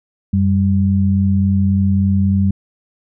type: tone pair together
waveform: sine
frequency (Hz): 92.5 / 196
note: F#2 / G3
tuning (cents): 0 / 0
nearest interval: octave + minor second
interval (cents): 1300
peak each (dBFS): -14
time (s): 0.33-2.51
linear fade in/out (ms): 5
effects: none